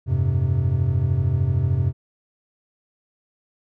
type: chord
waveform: triangle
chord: F suspended second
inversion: none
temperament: equal with one note detuned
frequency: 87.31 / 100.52 / 130.81 Hz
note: F2 / G2 / C3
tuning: 0 / +44 / 0 cents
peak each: -21 / -21 / -19 dBFS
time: 0.06-1.93 s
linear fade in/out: 50 ms
effects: none